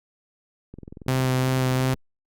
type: click train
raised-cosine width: 3 ms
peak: -26 dBFS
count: 27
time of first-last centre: 0.74-1.944 s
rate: 21.6 Hz
type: tone with vibrato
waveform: sawtooth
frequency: 129.5 Hz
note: C3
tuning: 17 cents flat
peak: -16 dBFS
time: 1.08-1.94 s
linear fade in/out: 0 ms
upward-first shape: sine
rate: 2.8 Hz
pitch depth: 12 cents each way
effects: Opus 48 kbps